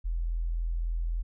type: tone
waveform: sine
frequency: 41.82 Hz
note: E1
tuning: 26 cents sharp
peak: -27 dBFS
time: 0.04-1.23 s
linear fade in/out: 20 ms
effects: none